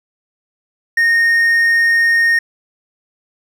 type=tone; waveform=triangle; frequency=1848 Hz; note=A#6; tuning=16 cents flat; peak=-8 dBFS; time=0.97-2.39 s; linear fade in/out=5 ms; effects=none